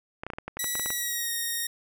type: clicks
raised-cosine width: 0.5 ms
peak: -19 dBFS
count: 12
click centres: 0.235 / 0.266 / 0.302 / 0.335 / 0.385 / 0.48 / 0.57 / 0.643 / 0.754 / 0.796 / 0.86 / 0.904 s
type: tone with pitch glide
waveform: 5% pulse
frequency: 1950 to 1861.9 Hz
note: B6 to A#6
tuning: -23 to -3 cents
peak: -18 dBFS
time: 0.59-1.67 s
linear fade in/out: 5 ms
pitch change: -80 cents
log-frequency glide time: 0.87-1.32 s
effects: none